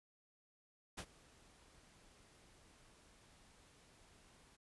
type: noise with ADSR envelope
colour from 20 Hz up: pink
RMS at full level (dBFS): -44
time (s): 0.97-4.57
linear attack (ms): 15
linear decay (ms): 64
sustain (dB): -22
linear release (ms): 22
effects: resampled to 24000 Hz